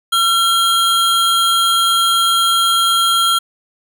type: tone pair together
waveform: square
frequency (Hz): 1362 / 3239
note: F6 / G#7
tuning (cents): -44 / -44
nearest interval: octave + minor third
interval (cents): 1500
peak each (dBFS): -15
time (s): 0.12-3.39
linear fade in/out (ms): 10
effects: none